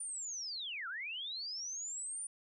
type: linear two-way sweep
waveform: sine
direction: down then up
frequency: 9397 to 1318.5 to 9397 Hz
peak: -39 dBFS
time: 0-2.27 s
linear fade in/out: 5 ms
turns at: 0.88 s
effects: none